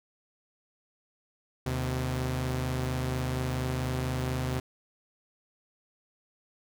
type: tone pair together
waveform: sawtooth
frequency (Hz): 76.2 / 128.15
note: D#2 / C3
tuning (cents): -36 / -36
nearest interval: major sixth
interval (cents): 900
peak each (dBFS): -30 / -26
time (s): 1.66-4.6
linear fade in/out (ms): 5
effects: none